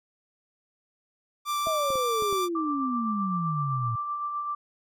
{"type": "tone with vibrato", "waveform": "45% pulse", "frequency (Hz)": 1174.7, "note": "D6", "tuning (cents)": 0, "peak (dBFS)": -26, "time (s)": [1.45, 2.49], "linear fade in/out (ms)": 50, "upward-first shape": "triangle", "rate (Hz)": 5.3, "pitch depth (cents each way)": 9}
{"type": "exponential sweep", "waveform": "sine", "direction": "down", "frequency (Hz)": [659.3, 111.1], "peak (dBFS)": -27, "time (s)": [1.66, 3.96], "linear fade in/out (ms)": 10}
{"type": "clicks", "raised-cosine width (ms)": 2, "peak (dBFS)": -26, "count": 5, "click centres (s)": [1.671, 1.904, 1.956, 2.223, 2.327]}
{"type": "tone with tremolo", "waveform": "sine", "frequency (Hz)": 1174.7, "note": "D6", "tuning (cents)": 0, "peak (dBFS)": -27, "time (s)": [2.55, 4.55], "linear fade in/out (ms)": 5, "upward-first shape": "sine", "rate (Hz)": 7.8, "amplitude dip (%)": 35}
{"effects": []}